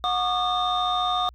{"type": "tone cluster", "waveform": "sine", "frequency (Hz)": [728, 1123, 1217, 3641], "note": ["F#5", "C#6", "D#6", "A#7"], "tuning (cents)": [-28, 22, -39, -41], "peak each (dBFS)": [-24, -31, -25, -27], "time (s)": [0.04, 1.29], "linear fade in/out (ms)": 0, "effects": ["tanh soft clip ceiling -15 dBFS", "added 60 Hz sine -46 dBFS peak until 1.34 s"]}